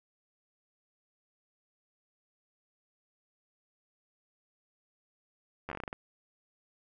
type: slowing click train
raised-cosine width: 0.5 ms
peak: -23 dBFS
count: 10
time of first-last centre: 5.69-5.929 s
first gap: 11 ms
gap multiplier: 1.21
effects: none